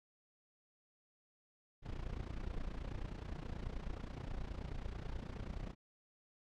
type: noise with amplitude modulation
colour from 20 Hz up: brown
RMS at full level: -40 dBFS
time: 1.82-5.75 s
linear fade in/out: 50 ms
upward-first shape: sine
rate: 29.4 Hz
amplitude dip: 80%
effects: low-pass 5000 Hz 12 dB/octave